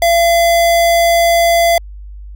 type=tone; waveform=square; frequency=680 Hz; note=F5; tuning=46 cents flat; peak=-9 dBFS; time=0.02-1.78 s; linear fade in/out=2 ms; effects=added 50 Hz sine -28 dBFS peak until 2.35 s